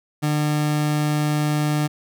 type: tone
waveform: 30% pulse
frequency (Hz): 150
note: D3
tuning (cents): +37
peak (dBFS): -16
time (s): 0.22-1.88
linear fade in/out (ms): 20
effects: none